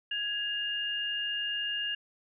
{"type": "tone pair together", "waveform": "sine", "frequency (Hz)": [1661.2, 2825], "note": ["G#6", "F7"], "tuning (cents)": [0, 19], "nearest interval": "major sixth", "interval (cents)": 919, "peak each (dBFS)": [-36, -31], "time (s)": [0.11, 1.95], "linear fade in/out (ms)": 5, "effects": []}